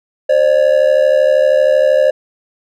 triangle ring-modulated tone, 564 Hz, C#5, 30 cents sharp, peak -3 dBFS, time 0.29-2.11 s, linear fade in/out 10 ms, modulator 36.4 Hz, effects none

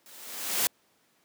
white noise with level ramp, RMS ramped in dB -52 to -24 dBFS, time 0.06-0.67 s, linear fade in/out 0 ms, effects pink hiss -67 dBFS RMS until 1.24 s + high-pass 200 Hz 12 dB/octave

